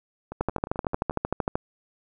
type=two click trains; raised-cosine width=1 ms; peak=-21 / -10 dBFS; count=10 / 16; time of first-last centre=0.32-1.109 / 0.41-1.555 s; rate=11.4 / 13.1 Hz; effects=none